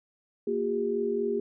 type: tone cluster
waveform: sine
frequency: 233.1 / 358.9 / 403 Hz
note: A#3 / F4 / G4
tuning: 0 / +47 / +48 cents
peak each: -33 / -33 / -27 dBFS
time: 0.47-1.4 s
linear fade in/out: 5 ms
effects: none